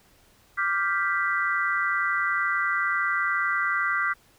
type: chord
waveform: sine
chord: G dominant seventh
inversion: second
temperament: equal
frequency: 1174.7 / 1396.9 / 1568 / 1975.5 Hz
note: D6 / F6 / G6 / B6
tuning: 0 / 0 / 0 / 0 cents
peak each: -28 dBFS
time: 0.57-4.14 s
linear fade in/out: 20 ms
effects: pink hiss -59 dBFS RMS until 4.38 s